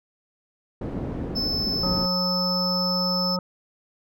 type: low-pass noise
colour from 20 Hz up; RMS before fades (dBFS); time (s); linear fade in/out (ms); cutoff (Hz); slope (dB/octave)
white; -30; 0.81-2.06; 5; 290; 12
type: tone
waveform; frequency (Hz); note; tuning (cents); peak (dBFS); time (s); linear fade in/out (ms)
triangle; 5260; E8; -5; -23; 1.35-3.37; 20
type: harmonic tone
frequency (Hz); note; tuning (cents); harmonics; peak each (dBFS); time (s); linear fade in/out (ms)
180.8; F#3; -40; 1 / 3 / 5 / 7; -26 / -30 / -35 / -32; 1.83-3.39; 2
effects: none